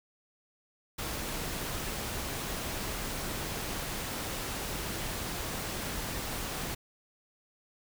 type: noise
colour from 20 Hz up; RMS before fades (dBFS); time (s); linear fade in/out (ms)
pink; -36; 0.98-6.75; 10
effects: none